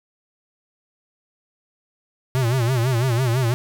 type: tone with vibrato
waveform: square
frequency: 123.47 Hz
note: B2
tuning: in tune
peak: -18 dBFS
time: 2.35-3.54 s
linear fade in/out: 0 ms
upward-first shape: sine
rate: 6 Hz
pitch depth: 140 cents each way
effects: none